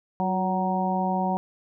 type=harmonic tone with a mistuned harmonic; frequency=187.1 Hz; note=F#3; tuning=20 cents sharp; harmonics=1 / 2 / 3 / 4 / 5; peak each=-26 / -35 / -33 / -27 / -29 dBFS; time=0.2-1.37 s; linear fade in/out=0 ms; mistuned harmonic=2; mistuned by=-55 cents; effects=none